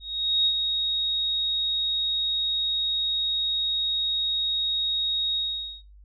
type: tone with ADSR envelope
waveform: sine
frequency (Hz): 3760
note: A#7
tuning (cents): +14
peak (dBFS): -17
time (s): 0-5.83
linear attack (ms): 460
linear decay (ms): 68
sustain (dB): -5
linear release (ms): 470
effects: noise-tail reverb RT60 0.2 s tail -21 dB re dry + added 50 Hz sine -47 dBFS peak until 6.04 s